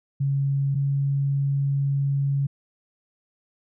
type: tone pair in turn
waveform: sine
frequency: 138.59 / 139.3 Hz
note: C#3 / C#3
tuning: 0 / +9 cents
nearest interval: unison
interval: 9 cents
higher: second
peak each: -20 dBFS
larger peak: neither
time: 0.2-0.75 / 0.75-2.47 s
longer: second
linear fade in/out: 10 ms
effects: none